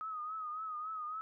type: tone with vibrato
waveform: sine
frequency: 1259 Hz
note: D#6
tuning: 20 cents sharp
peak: -38 dBFS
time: 0.01-1.21 s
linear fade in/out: 0 ms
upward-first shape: triangle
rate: 3.6 Hz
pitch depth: 75 cents each way
effects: none